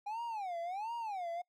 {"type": "tone with vibrato", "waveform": "triangle", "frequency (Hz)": 798, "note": "G5", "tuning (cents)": 31, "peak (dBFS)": -35, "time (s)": [0.06, 1.42], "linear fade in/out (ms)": 10, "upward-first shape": "sine", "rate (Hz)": 1.4, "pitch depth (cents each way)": 290, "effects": ["noise-tail reverb RT60 0.1 s tail -25 dB re dry"]}